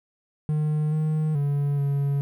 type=tone with pitch steps; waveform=triangle; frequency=152.2 / 155.2 / 142.9 / 140.8 Hz; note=D#3 / D#3 / D3 / C#3; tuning=-38 / -4 / -47 / +27 cents; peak=-19 dBFS; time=0.49-2.21 s; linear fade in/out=0 ms; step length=430 ms; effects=10-bit